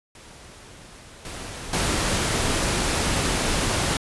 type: noise with level steps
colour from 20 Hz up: pink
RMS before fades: -45 / -35 / -23 dBFS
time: 0.15-3.97 s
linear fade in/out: 2 ms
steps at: 1.25 / 1.73 s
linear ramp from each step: 2 ms
effects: resampled to 24000 Hz